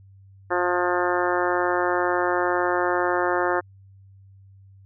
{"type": "harmonic tone", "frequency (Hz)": 177.9, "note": "F3", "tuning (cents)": 32, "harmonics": [2, 3, 4, 5, 6, 7, 8, 9, 10], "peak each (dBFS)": [-25, -27, -28, -29, -30, -30, -31, -32, -32], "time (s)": [0.5, 3.61], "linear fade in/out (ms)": 20, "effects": ["added 97 Hz sine -47 dBFS peak until 4.85 s"]}